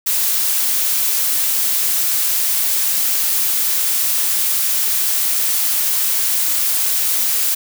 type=noise; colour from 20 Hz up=blue; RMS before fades=-17 dBFS; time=0.06-7.55 s; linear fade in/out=10 ms; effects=none